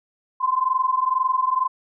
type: tone pair together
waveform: sine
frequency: 1024 / 1046.1 Hz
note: C6 / C6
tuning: -38 / -1 cents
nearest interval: unison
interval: 37 cents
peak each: -21 dBFS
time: 0.4-1.68 s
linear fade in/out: 20 ms
effects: none